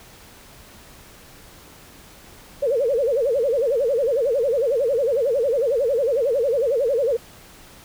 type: tone with vibrato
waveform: sine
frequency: 509 Hz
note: C5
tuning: 48 cents flat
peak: -17 dBFS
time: 2.62-7.17 s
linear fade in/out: 10 ms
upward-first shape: sine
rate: 11 Hz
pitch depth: 230 cents each way
effects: pink hiss -46 dBFS RMS until 7.84 s